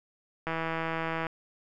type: click train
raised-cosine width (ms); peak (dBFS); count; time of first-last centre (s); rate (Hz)
0.5; -17; 131; 0.47-1.268; 163
effects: none